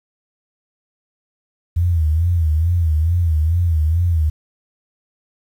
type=tone with vibrato; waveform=sine; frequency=82.2 Hz; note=E2; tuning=4 cents flat; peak=-13 dBFS; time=1.76-4.3 s; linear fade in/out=10 ms; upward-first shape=sine; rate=2.3 Hz; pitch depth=120 cents each way; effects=8-bit